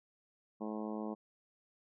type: harmonic tone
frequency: 107.6 Hz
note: A2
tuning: 38 cents flat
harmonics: 2 / 3 / 4 / 5 / 6 / 7 / 8 / 9 / 10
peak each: -40 / -44 / -46 / -48 / -50 / -51 / -52 / -53 / -54 dBFS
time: 0.6-1.15 s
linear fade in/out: 20 ms
effects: none